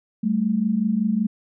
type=tone pair together; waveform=sine; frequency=194.68 / 220 Hz; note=G3 / A3; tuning=-12 / 0 cents; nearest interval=major second; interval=212 cents; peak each=-23 / -20 dBFS; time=0.23-1.27 s; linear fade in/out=10 ms; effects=none